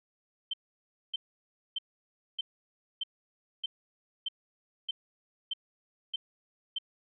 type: tone bursts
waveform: sine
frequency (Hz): 3105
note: G7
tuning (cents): -17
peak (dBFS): -30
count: 11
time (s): 0.51-6.785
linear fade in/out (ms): 5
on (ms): 25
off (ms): 600
effects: none